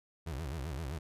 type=tone with vibrato; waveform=30% pulse; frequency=73.42 Hz; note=D2; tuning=in tune; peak=-34 dBFS; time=0.26-0.99 s; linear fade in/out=10 ms; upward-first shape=sine; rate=7.7 Hz; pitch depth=250 cents each way; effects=resampled to 32000 Hz